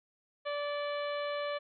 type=harmonic tone with a mistuned harmonic; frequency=581 Hz; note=D5; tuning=19 cents flat; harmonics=1 / 2 / 3 / 4 / 5 / 6 / 7; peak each=-34 / -40 / -44 / -46 / -48 / -50 / -51 dBFS; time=0.45-1.59 s; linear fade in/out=20 ms; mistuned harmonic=5; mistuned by=+34 cents; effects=none